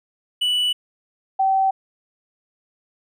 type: tone pair in turn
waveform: triangle / sine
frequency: 2960 / 770.5 Hz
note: F#7 / G5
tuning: 0 / -30 cents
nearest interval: octave + major seventh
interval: 2330 cents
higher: first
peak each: -16 / -15 dBFS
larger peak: second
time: 0.41-0.73 / 1.39-1.71 s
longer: neither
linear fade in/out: 10 ms
effects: none